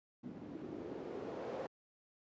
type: noise with low-pass filter sweep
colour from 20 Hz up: blue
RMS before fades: -45 dBFS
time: 0.23-1.67 s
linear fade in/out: 10 ms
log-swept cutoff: 240 to 540 Hz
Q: 2.5
effects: high-pass 80 Hz 12 dB/octave + resampled to 16000 Hz